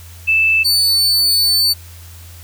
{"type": "tone pair in turn", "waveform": ["sine", "40% pulse"], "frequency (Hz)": [2637, 4499], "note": ["E7", "C#8"], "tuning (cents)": [0, 25], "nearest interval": "major sixth", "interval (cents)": 925, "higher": "second", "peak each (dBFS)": -10, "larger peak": "neither", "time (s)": [[0.27, 0.64], [0.64, 1.74]], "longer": "second", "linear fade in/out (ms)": 20, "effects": ["added 85 Hz sine -35 dBFS peak until 2.43 s", "white hiss -42 dBFS RMS until 2.43 s"]}